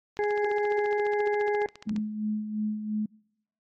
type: click train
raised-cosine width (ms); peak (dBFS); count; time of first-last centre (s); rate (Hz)
0.2; -26; 27; 0.17-1.963; 14.5
type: harmonic tone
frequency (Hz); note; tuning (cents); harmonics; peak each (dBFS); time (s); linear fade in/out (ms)
415.3; G#4; 0; 1 / 2 / 4 / 5; -25 / -31 / -37 / -39; 0.19-1.66; 0
type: tone with tremolo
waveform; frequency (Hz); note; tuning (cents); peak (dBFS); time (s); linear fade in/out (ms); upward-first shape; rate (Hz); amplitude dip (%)
sine; 213.1; G#3; +45; -25; 1.87-3.06; 5; sine; 2.9; 60
effects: noise-tail reverb RT60 0.8 s tail -26 dB re dry + AAC 32 kbps